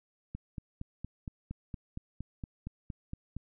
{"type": "click train", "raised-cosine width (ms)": 5, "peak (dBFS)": -26, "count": 14, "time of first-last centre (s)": [0.35, 3.366], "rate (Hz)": 4.31, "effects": []}